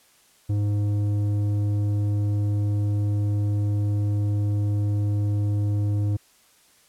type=tone with low-pass filter; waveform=square; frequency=103 Hz; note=G#2; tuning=14 cents flat; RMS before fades=-23 dBFS; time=0.49-6.17 s; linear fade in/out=10 ms; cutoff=300 Hz; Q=0.71; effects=white hiss -58 dBFS RMS until 6.88 s + low-pass 12000 Hz 12 dB/octave